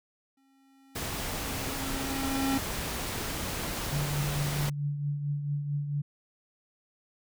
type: tone with exponential growth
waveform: square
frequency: 270 Hz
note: C#4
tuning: 45 cents flat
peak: -26 dBFS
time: 0.37-2.58 s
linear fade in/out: 5 ms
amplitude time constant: 480 ms
type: noise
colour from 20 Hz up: pink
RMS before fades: -34 dBFS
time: 0.95-4.7 s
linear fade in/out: 10 ms
type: tone with tremolo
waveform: sine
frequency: 144.7 Hz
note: D3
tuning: 25 cents flat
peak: -26 dBFS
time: 3.92-6.02 s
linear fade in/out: 10 ms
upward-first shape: triangle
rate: 4.5 Hz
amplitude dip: 55%
effects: none